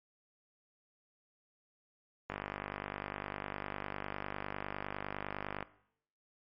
click train, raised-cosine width 0.5 ms, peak -22 dBFS, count 167, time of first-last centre 2.3-5.627 s, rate 49.9 Hz, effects noise-tail reverb RT60 0.7 s tail -18 dB re dry + MP3 32 kbps

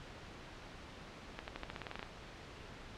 accelerating click train, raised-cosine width 0.3 ms, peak -25 dBFS, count 12, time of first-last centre 1.39-2.028 s, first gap 89 ms, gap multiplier 0.91, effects pink hiss -51 dBFS RMS until 2.97 s + low-pass 4000 Hz 12 dB/octave

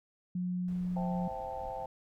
sine tone with pitch glide, 180 to 178.86 Hz, F#3 to F3, -47 to +42 cents, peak -31 dBFS, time 0.35-1.28 s, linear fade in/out 5 ms, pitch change -11 cents, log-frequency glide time 0.82-1.04 s
brown noise, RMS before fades -50 dBFS, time 0.68-1.86 s, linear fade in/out 2 ms
sine chord, A minor seventh, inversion first, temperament equal, 523.3 / 659.3 / 784 / 880 Hz, C5 / E5 / G5 / A5, 0 / 0 / 0 / 0 cents, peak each -42 / -44 / -40 / -43 dBFS, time 0.96-1.86 s, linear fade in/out 5 ms
effects none

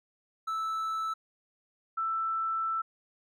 triangle / sine tone pair in turn, 1314 / 1327 Hz, E6 / E6, -6 / +11 cents, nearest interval unison, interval 17 cents, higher second, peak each -28 dBFS, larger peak neither, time 0.47-1.14 / 1.97-2.82 s, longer second, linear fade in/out 10 ms, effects none

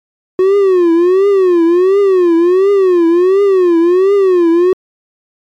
triangle tone with vibrato, 366 Hz, F#4, 19 cents flat, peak -4 dBFS, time 0.39-4.73 s, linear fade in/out 2 ms, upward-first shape triangle, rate 1.4 Hz, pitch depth 190 cents each way, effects MP3 96 kbps

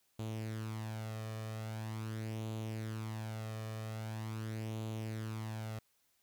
sawtooth tone with flanger, 110 Hz, A2, in tune, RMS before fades -41 dBFS, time 0.19-5.79 s, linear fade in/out 5 ms, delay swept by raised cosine 0.28 to 1.68 ms, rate 0.43 Hz, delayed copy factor +0.55, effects white hiss -75 dBFS RMS until 6.22 s

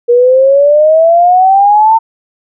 sine exponential sweep, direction up, 474 to 908 Hz, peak -3 dBFS, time 0.08-1.99 s, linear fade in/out 20 ms, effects none

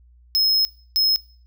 square tone bursts at uneven times, 5160 Hz, E8, 38 cents flat, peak -16 dBFS, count 2, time 0.35-0.65 / 0.96-1.16 s, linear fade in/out 0 ms, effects noise-tail reverb RT60 0.5 s tail -23 dB re dry + added 60 Hz sine -49 dBFS peak until 1.46 s

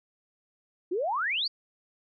sine exponential sweep, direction up, 330 to 4824 Hz, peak -26 dBFS, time 0.91-1.48 s, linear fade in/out 10 ms, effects none

